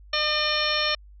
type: harmonic tone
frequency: 604 Hz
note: D5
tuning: 48 cents sharp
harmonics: 1 / 2 / 3 / 4 / 5 / 6 / 7 / 9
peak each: -30 / -30 / -30 / -30 / -30 / -30 / -30 / -30 dBFS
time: 0.13-0.95 s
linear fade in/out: 5 ms
effects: added 50 Hz sine -45 dBFS peak until 1.2 s